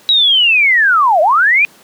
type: linear two-way sweep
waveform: sine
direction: down then up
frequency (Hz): 3898 to 589 to 2494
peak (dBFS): -7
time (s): 0.09-1.65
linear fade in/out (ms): 0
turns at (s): 1.21
effects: pink hiss -44 dBFS RMS until 1.83 s + high-pass 200 Hz 12 dB/octave